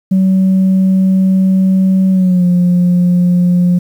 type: tone with pitch glide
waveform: sine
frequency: 189.2 to 177.55 Hz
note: F#3 to F3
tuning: +39 to +29 cents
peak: -5 dBFS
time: 0.11-3.79 s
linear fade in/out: 10 ms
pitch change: -110 cents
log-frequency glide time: 2.11-2.45 s
effects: tanh soft clip ceiling -5 dBFS + 7-bit